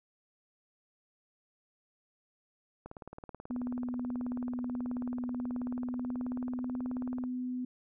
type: click train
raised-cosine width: 1 ms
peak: -30 dBFS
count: 82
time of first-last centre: 2.86-7.238 s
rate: 18.5 Hz
type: tone with pitch glide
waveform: sine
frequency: 246.9 to 250.9 Hz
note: B3 to B3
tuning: 0 to +28 cents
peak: -33 dBFS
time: 3.5-7.65 s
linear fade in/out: 5 ms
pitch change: +28 cents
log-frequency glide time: 5.5-6.87 s
effects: none